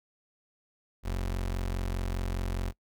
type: tone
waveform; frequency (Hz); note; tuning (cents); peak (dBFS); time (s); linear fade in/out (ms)
30% pulse; 44.91; F1; +49; -27; 1.03-2.73; 50
effects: noise-tail reverb RT60 0.1 s tail -24 dB re dry